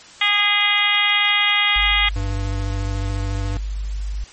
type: harmonic tone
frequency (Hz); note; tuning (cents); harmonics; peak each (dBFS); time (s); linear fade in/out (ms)
410.9; G#4; -18; 2 / 3 / 4 / 5 / 6 / 7 / 8 / 9; -28 / -25 / -28 / -18 / -24 / -24 / -20 / -28; 0.21-2.09; 5
type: tone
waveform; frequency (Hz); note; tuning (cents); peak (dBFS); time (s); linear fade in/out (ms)
sine; 50.2; G1; +42; -22; 1.76-4.24; 0
type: tone with vibrato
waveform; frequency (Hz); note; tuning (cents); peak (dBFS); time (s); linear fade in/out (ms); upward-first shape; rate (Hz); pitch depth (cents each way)
square; 98; G2; 0; -24; 2.16-3.57; 0; triangle; 14; 22
effects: white hiss -43 dBFS RMS until 4.32 s + MP3 32 kbps